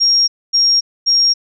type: tone bursts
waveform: sine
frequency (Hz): 5580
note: F8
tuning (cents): -2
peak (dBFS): -9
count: 3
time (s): 0-1.34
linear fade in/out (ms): 20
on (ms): 280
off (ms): 250
effects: none